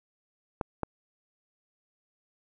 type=clicks; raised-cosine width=1 ms; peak=-15 dBFS; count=2; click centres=0.612 / 0.833 s; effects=none